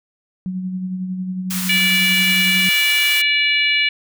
sine tone with tremolo, 185 Hz, F#3, in tune, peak -20 dBFS, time 0.46-2.69 s, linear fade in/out 0 ms, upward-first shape sine, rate 11 Hz, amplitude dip 40%
white high-pass noise, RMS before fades -25 dBFS, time 1.5-3.22 s, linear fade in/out 10 ms, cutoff 960 Hz, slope 24 dB/octave
harmonic tone, 580 Hz, D5, 22 cents flat, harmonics 3 / 4 / 5 / 6 / 7, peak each -25 / -16 / -19 / -27 / -27 dBFS, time 1.69-3.89 s, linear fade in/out 5 ms
effects none

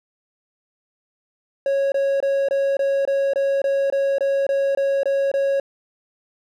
triangle tone bursts, 551 Hz, C#5, 11 cents flat, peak -15 dBFS, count 14, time 1.66-5.599 s, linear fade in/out 2 ms, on 260 ms, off 23 ms, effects none

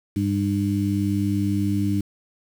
harmonic tone, 100.2 Hz, G2, 38 cents sharp, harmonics 1 / 2 / 3, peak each -24 / -24 / -24 dBFS, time 0.16-2.01 s, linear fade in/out 5 ms, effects 7-bit

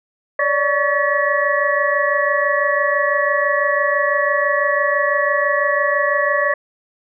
sine tone cluster, 567 / 593 / 1124 / 1731 / 1930 Hz, C#5 / D5 / C#6 / A6 / B6, +39 / +17 / +24 / -29 / -40 cents, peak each -21 dBFS, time 0.39-6.54 s, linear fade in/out 5 ms, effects none

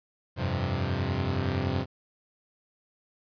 sawtooth chord, F suspended second, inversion none, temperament equal, 87.31 / 98 / 130.81 Hz, F2 / G2 / C3, 0 / 0 / 0 cents, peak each -27 dBFS, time 0.36-1.86 s, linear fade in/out 50 ms, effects resampled to 11025 Hz + 10-bit

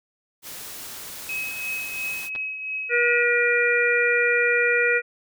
white noise, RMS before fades -37 dBFS, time 0.42-2.3 s, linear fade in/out 50 ms
sine tone with tremolo, 2554 Hz, D#7, 45 cents sharp, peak -25 dBFS, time 1.29-3.23 s, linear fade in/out 2 ms, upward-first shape triangle, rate 2.9 Hz, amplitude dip 55%
clicks, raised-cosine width 0.3 ms, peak -22 dBFS, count 2, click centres 2.352 / 2.36 s
harmonic tone, 480 Hz, B4, 49 cents flat, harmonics 1 / 3 / 4 / 5, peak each -23 / -23 / -23 / -23 dBFS, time 2.89-5.02 s, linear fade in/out 50 ms
effects none

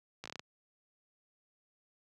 slowing click train, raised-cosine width 0.2 ms, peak -25 dBFS, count 7, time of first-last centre 0.24-0.395 s, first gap 16 ms, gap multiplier 1.19, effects high-pass 100 Hz 12 dB/octave

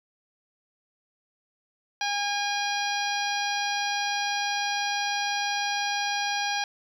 harmonic tone, 814 Hz, G#5, 35 cents flat, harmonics 1 / 2 / 3 / 4 / 5 / 6 / 7, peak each -29 / -32 / -34 / -35 / -36 / -37 / -37 dBFS, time 2.01-6.64 s, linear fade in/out 2 ms, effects 9-bit

